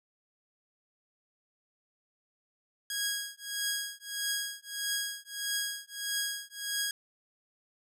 10% pulse tone with tremolo, 1647 Hz, G#6, 15 cents flat, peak -20 dBFS, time 2.9-6.91 s, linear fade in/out 2 ms, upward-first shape triangle, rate 1.6 Hz, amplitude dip 100%, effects none

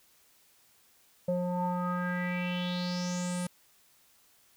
square tone with low-pass filter sweep, 178.5 Hz, F3, 38 cents sharp, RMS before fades -32 dBFS, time 1.28-3.47 s, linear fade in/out 5 ms, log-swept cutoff 560 to 10000 Hz, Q 5.8, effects white hiss -64 dBFS RMS until 4.56 s

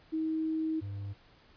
sine / triangle tone pair in turn, 317.6 / 100.04 Hz, D#4 / G2, +36 / +36 cents, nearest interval octave + minor sixth, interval 2000 cents, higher first, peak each -29 / -34 dBFS, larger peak first, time 0.12-0.81 / 0.81-1.14 s, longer first, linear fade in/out 20 ms, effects pink hiss -61 dBFS RMS until 1.56 s + resampled to 11025 Hz

